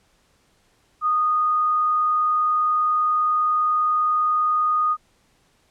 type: tone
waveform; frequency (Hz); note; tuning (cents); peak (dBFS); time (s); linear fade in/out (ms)
sine; 1235; D#6; -13; -17; 1.01-4.97; 50
effects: pink hiss -62 dBFS RMS until 5.7 s + low-pass 10000 Hz 12 dB/octave